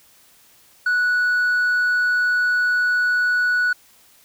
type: tone with hard clipping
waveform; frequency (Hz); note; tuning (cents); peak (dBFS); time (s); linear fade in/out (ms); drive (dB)
triangle; 1473; F#6; -8; -15; 0.86-3.73; 5; 1
effects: white hiss -53 dBFS RMS until 4.24 s